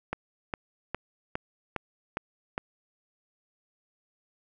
click train, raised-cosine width 0.5 ms, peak -15 dBFS, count 7, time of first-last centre 0.13-2.579 s, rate 2.45 Hz, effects none

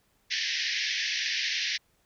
pink band-pass noise, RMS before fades -30 dBFS, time 0.3-1.78 s, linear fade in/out 20 ms, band 1700 to 5900 Hz, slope 96 dB/octave, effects pink hiss -69 dBFS RMS until 2.05 s

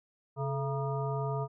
harmonic tone with a mistuned harmonic, 135.5 Hz, C#3, 39 cents flat, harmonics 1 / 3 / 5 / 7 / 9, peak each -32 / -37 / -39 / -40 / -42 dBFS, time 0.36-1.48 s, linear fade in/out 50 ms, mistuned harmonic 3, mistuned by +100 cents, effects none

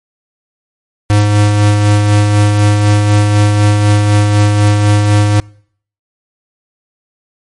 square tone with tremolo, 103.83 Hz, G#2, in tune, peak -6 dBFS, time 1.1-5.4 s, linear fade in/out 0 ms, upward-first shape sine, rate 4 Hz, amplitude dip 35%, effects noise-tail reverb RT60 0.6 s tail -26 dB re dry + MP3 48 kbps

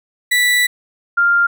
35% pulse / sine tone pair in turn, 1967 / 1397.3 Hz, B6 / F6, -7 / 0 cents, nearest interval tritone, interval 593 cents, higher first, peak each -10 dBFS, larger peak neither, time 0.31-0.67 / 1.17-1.47 s, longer first, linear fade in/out 10 ms, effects none

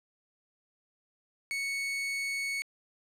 40% pulse tone, 2217 Hz, C#7, in tune, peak -30 dBFS, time 1.51-2.62 s, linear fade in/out 0 ms, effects low-pass 10000 Hz 12 dB/octave + 10-bit

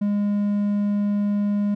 triangle tone, 204.8 Hz, G#3, 24 cents flat, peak -17 dBFS, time 0.01-1.75 s, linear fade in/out 10 ms, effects none

